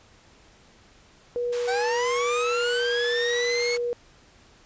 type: tone with pitch glide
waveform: sine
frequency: 483.7 to 480.4 Hz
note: B4 to B4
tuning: -36 to -48 cents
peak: -24 dBFS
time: 1.36-3.93 s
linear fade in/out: 0 ms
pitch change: -12 cents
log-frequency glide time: 2.57-2.74 s
type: high-pass noise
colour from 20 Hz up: pink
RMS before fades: -39 dBFS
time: 1.52-3.78 s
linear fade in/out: 10 ms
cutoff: 830 Hz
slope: 96 dB/octave
type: linear sweep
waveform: 25% pulse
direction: up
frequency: 740 to 2217 Hz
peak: -22 dBFS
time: 1.67-3.77 s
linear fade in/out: 20 ms
effects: pink hiss -55 dBFS RMS until 4.65 s + resampled to 16000 Hz